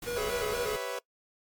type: noise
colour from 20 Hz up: pink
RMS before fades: -41 dBFS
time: 0.02-0.77 s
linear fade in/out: 5 ms
type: tone with vibrato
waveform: square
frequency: 452.1 Hz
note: A4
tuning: 47 cents sharp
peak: -32 dBFS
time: 0.06-0.77 s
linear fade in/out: 20 ms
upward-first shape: square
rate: 4.2 Hz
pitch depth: 110 cents each way
type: chord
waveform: sawtooth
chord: C# half-diminished seventh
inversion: second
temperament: equal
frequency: 392 / 493.9 / 554.4 / 659.3 Hz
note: G4 / B4 / C#5 / E5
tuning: 0 / 0 / 0 / 0 cents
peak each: -38 / -32 / -35 / -37 dBFS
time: 0.16-0.99 s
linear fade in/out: 5 ms
effects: noise-tail reverb RT60 0.1 s tail -22 dB re dry + MP3 96 kbps